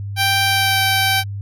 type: tone with pitch glide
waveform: 10% pulse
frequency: 784 to 775.4 Hz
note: G5 to G5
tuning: 0 to -19 cents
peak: -6 dBFS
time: 0.16-1.24 s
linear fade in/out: 50 ms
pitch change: -19 cents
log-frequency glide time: 0.44-0.82 s
effects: added 100 Hz sine -24 dBFS peak until 1.41 s